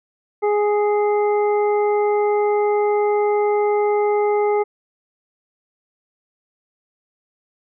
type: harmonic tone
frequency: 415.7 Hz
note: G#4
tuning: 2 cents sharp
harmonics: 1 / 2 / 3 / 5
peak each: -16 / -22 / -31 / -33 dBFS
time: 0.42-4.64 s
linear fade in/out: 20 ms
effects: none